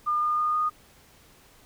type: tone with pitch steps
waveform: sine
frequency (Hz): 1208 / 1215.7 / 1223.4 / 1231.2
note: D6 / D#6 / D#6 / D#6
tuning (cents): +48 / -41 / -30 / -19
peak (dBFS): -22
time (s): 0.06-0.7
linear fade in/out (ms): 20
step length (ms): 160
effects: pink hiss -56 dBFS RMS until 1.65 s